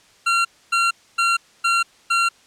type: tone bursts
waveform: 25% pulse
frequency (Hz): 1372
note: F6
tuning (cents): -31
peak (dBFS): -12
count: 5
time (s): 0.26-2.29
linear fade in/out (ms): 10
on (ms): 190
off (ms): 270
effects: white hiss -53 dBFS RMS until 2.46 s + low-pass 7000 Hz 12 dB/octave